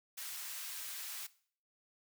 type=high-pass noise; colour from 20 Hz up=white; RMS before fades=-44 dBFS; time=0.17-1.27 s; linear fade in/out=10 ms; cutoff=1200 Hz; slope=12 dB/octave; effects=noise-tail reverb RT60 0.5 s tail -18 dB re dry